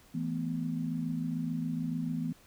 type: chord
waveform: sine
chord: E suspended fourth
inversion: none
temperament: equal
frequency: 164.81 / 220 / 246.9 Hz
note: E3 / A3 / B3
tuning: 0 / 0 / 0 cents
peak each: -34 / -39 / -34 dBFS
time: 0.14-2.33 s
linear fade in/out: 10 ms
effects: pink hiss -60 dBFS RMS until 2.46 s